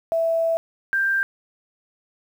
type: tone pair in turn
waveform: sine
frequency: 659.3 / 1581.7 Hz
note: E5 / G6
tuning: 0 / +15 cents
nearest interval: octave + minor third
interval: 1515 cents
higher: second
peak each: -18 dBFS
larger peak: neither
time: 0.12-0.57 / 0.93-1.23 s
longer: first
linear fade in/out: 0 ms
effects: 8-bit